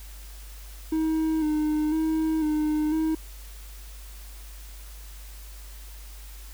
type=tone with vibrato; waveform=triangle; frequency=311.1 Hz; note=D#4; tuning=in tune; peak=-20 dBFS; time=0.92-3.15 s; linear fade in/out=5 ms; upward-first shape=square; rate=1 Hz; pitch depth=34 cents each way; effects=added 50 Hz sine -40 dBFS peak until 6.53 s + white hiss -49 dBFS RMS until 6.53 s